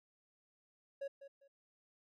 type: tone with echo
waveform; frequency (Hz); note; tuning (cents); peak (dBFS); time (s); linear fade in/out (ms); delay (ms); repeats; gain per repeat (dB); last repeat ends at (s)
triangle; 554.4; C#5; 0; -37; 1.01-1.08; 10; 200; 2; -12; 1.48
effects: none